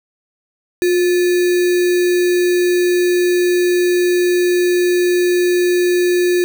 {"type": "tone with sample-and-hold", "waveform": "sine", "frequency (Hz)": 356.3, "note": "F4", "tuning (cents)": 35, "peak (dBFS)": -11, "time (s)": [0.82, 6.44], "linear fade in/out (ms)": 0, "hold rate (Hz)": 2100, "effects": []}